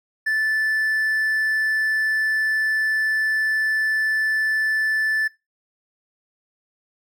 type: tone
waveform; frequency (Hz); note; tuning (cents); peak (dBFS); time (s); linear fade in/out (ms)
triangle; 1753; A6; -7; -17; 0.26-5.28; 10
effects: noise-tail reverb RT60 0.2 s tail -17 dB re dry